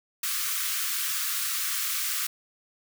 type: high-pass noise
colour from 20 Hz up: white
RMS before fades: -29 dBFS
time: 0.23-2.27 s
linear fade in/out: 5 ms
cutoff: 1100 Hz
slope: 96 dB/octave
effects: none